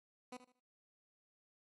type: tone with echo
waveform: 15% pulse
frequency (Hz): 250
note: B3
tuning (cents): +21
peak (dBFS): -40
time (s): 0.32-0.37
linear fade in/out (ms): 5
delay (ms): 76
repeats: 3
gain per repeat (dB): -12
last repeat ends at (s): 0.598
effects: noise-tail reverb RT60 0.2 s tail -18 dB re dry + AAC 32 kbps